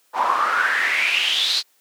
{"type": "noise with band-pass filter sweep", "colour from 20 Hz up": "pink", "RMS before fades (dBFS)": -20, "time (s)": [0.13, 1.63], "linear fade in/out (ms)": 50, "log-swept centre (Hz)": [880, 4400], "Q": 6.7, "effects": ["white hiss -61 dBFS RMS until 1.8 s", "high-pass 300 Hz 12 dB/octave"]}